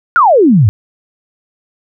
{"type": "exponential sweep", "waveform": "sine", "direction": "down", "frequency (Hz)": [1480, 92.5], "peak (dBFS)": -4, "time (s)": [0.16, 0.69], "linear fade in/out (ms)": 0, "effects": []}